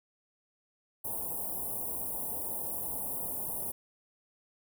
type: band-stop noise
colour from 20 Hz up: white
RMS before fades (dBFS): -36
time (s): 1.04-3.72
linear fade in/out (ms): 10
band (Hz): 960 to 9500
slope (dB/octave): 48
effects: none